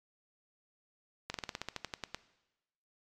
slowing click train, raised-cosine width 0.2 ms, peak -19 dBFS, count 13, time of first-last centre 1.3-2.146 s, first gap 42 ms, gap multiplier 1.09, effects noise-tail reverb RT60 1.0 s tail -17 dB re dry + MP3 96 kbps

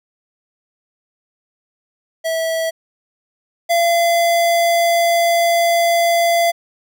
square tone pair in turn, 652 / 681.6 Hz, E5 / F5, -19 / -42 cents, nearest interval minor second, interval 77 cents, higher second, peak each -18 / -13 dBFS, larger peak second, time 2.24-2.71 / 3.69-6.52 s, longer second, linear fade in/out 20 ms, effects none

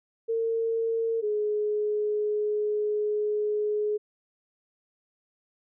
sine tone pair in turn, 454.7 / 420.7 Hz, A#4 / G#4, -43 / +22 cents, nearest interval minor second, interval 135 cents, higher first, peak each -24 dBFS, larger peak neither, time 0.28-1.22 / 1.22-3.98 s, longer second, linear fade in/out 20 ms, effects none

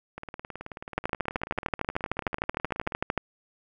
two click trains, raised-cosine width 0.5 ms, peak -10 / -22 dBFS, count 30 / 52, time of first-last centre 0.98-3.177 / 0.18-2.922 s, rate 13.2 / 18.6 Hz, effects none

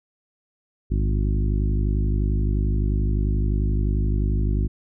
harmonic tone with a mistuned harmonic, 51.5 Hz, G#1, 14 cents flat, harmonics 1 / 2 / 3 / 4 / 5 / 6 / 7, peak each -20 / -26 / -30 / -32 / -34 / -36 / -37 dBFS, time 0.9-4.68 s, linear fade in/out 20 ms, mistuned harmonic 1, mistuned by +99 cents, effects none

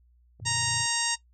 sine chord, Gb augmented, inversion none, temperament equal with one note detuned, 92.5 / 116.54 / 147.77 Hz, Gb2 / Bb2 / D3, 0 / 0 / +11 cents, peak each -41 / -37 / -43 dBFS, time 0.39-0.86 s, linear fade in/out 50 ms
click train, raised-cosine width 2 ms, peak -38 dBFS, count 9, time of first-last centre 0.4-0.857 s, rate 17.5 Hz
harmonic tone, 932.3 Hz, A#5, in tune, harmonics 1 / 2 / 3 / 4 / 5 / 6 / 7 / 8 / 9, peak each -34 / -34 / -34 / -34 / -34 / -34 / -34 / -34 / -34 dBFS, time 0.45-1.16 s, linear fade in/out 20 ms
effects noise-tail reverb RT60 0.1 s tail -17 dB re dry + added 60 Hz sine -58 dBFS peak until 1.33 s

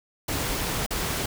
pink noise with dropouts, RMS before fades -28 dBFS, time 0.28-1.26 s, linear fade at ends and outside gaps 5 ms, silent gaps 0.864-0.906 s, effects none

